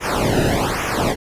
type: noise with flanger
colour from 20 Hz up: brown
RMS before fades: -19 dBFS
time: 0-1.16 s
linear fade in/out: 50 ms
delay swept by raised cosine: 0.23 to 0.92 ms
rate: 1.2 Hz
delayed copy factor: -1
effects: resampled to 32000 Hz